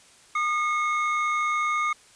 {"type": "tone pair together", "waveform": "triangle", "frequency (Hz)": [1220.7, 2175], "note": ["D#6", "C#7"], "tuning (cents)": [-33, -33], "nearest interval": "minor seventh", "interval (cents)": 1000, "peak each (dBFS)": [-22, -26], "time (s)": [0.35, 1.93], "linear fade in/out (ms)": 5, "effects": ["white hiss -54 dBFS RMS until 2.15 s", "resampled to 22050 Hz"]}